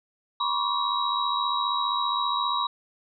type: tone cluster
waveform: sine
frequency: 972 / 1076 / 1151 / 3852 Hz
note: B5 / C6 / D6 / B7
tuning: -28 / +48 / -35 / -44 cents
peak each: -29 dBFS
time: 0.4-2.67 s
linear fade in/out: 5 ms
effects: none